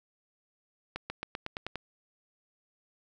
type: accelerating click train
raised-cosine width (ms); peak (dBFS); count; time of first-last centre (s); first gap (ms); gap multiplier
0.3; -19; 8; 0.96-1.757; 140; 0.93
effects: none